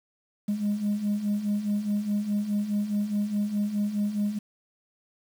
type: beating tone pair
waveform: sine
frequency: 203.1 / 207.9 Hz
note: G#3 / G#3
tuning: -38 / +2 cents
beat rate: 4.8 Hz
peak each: -29 / -24 dBFS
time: 0.48-4.39 s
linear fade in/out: 10 ms
effects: tanh soft clip ceiling -21 dBFS + 8-bit